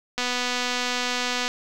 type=click train; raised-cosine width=0.2 ms; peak=-9 dBFS; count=322; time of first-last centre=0.18-1.48 s; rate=247 Hz; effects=7-bit